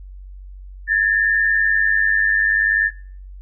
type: tone pair together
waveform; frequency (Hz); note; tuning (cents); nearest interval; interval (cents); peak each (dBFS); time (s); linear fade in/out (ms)
sine; 1690 / 1790.5; G#6 / A6; +30 / +30; minor second; 100; -19 / -15; 0.87-2.91; 50
effects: noise-tail reverb RT60 0.5 s tail -23 dB re dry + added 47 Hz sine -34 dBFS peak until 3.41 s